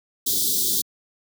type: band-stop noise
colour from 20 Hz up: white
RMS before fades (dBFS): -22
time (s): 0.26-0.82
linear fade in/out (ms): 10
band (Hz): 440 to 3300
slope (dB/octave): 96
effects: high-pass 150 Hz 12 dB/octave